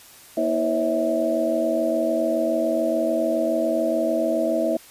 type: tone cluster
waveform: sine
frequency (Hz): 237.9 / 323 / 512 / 559 / 650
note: A#3 / E4 / C5 / C#5 / E5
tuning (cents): +35 / -35 / -38 / +14 / -24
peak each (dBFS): -28 / -25 / -31 / -28 / -22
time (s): 0.37-4.77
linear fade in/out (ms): 5
effects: white hiss -47 dBFS RMS until 4.9 s + resampled to 32000 Hz